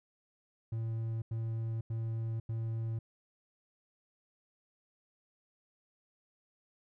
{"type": "tone bursts", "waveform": "triangle", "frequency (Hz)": 113.1, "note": "A2", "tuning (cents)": 48, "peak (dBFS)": -31, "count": 4, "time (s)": [0.72, 2.99], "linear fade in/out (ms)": 5, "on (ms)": 500, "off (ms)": 90, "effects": []}